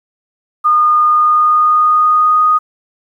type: tone with pitch glide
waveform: sine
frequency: 1221 to 1241.6 Hz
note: D#6 to D#6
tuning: -33 to -4 cents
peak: -7 dBFS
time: 0.64-2.59 s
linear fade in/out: 20 ms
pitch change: +29 cents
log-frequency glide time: 1.04-2.44 s
effects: 8-bit